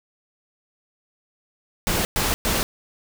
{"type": "noise bursts", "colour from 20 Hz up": "pink", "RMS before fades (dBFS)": -22, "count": 3, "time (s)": [1.87, 2.63], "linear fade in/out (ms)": 0, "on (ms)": 180, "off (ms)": 110, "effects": []}